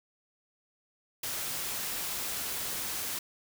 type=noise; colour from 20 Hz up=white; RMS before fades=-35 dBFS; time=1.23-3.19 s; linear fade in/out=5 ms; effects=none

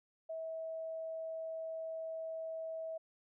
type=tone; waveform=sine; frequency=647 Hz; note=E5; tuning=32 cents flat; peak=-39 dBFS; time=0.29-2.98 s; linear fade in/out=10 ms; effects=none

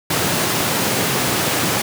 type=high-pass noise; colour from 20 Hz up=pink; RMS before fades=-19 dBFS; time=0.1-1.82 s; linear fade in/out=5 ms; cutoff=110 Hz; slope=24 dB/octave; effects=none

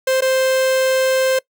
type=tone with dropouts; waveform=45% pulse; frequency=523.3 Hz; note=C5; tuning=in tune; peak=-14 dBFS; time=0.07-1.39 s; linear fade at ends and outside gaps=5 ms; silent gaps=0.208-0.22 s; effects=noise-tail reverb RT60 0.1 s tail -22 dB re dry

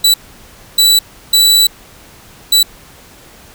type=tone bursts at uneven times; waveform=sawtooth; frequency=3951 Hz; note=B7; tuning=in tune; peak=-3 dBFS; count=4; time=0.04-0.14 / 0.78-0.99 / 1.33-1.67 / 2.52-2.63 s; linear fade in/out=5 ms; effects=pink hiss -40 dBFS RMS until 3.54 s

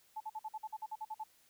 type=tone bursts; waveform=sine; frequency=868 Hz; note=A5; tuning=24 cents flat; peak=-38 dBFS; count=12; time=0.16-1.239 s; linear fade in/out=10 ms; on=45 ms; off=49 ms; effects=white hiss -68 dBFS RMS until 1.49 s

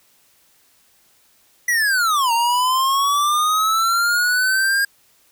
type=linear two-way sweep; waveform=square; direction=down then up; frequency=1975.5 to 917 to 1624 Hz; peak=-16 dBFS; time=1.68-4.85 s; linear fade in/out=5 ms; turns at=2.32 s; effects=white hiss -57 dBFS RMS until 5.31 s

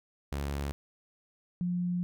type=tone pair in turn; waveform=sawtooth / sine; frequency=70.7 / 177.28 Hz; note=C#2 / F3; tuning=+35 / +26 cents; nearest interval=octave + major third; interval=1591 cents; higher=second; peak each=-28 / -28 dBFS; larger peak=neither; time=0.32-0.72 / 1.61-2.03 s; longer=second; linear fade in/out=0 ms; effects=none

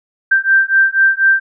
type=beating tone pair; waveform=sine; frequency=1568 / 1572.1 Hz; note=G6 / G6; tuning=0 / +5 cents; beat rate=4.1 Hz; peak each=-12 dBFS; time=0.31-1.4 s; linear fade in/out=10 ms; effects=none

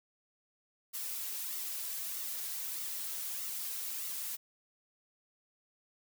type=noise with flanger; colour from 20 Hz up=blue; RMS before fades=-39 dBFS; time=0.93-4.37 s; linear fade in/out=20 ms; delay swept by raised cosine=1.2 to 3.4 ms; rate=1.6 Hz; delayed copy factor=-0.5; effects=none

